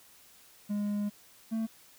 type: tone pair in turn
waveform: triangle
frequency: 206 / 223.3 Hz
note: G#3 / A3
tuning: -14 / +26 cents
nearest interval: minor second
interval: 140 cents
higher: second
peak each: -27 dBFS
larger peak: neither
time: 0.69-1.1 / 1.51-1.67 s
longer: first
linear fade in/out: 20 ms
effects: white hiss -58 dBFS RMS until 1.98 s